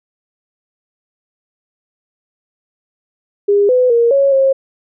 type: tone with pitch steps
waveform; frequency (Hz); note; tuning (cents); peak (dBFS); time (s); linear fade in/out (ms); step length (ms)
sine; 405.9 / 503 / 468.7 / 553 / 538; G#4 / B4 / A#4 / C#5 / C5; -40 / +32 / +9 / -4 / +48; -8; 3.48-4.53; 10; 210
effects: none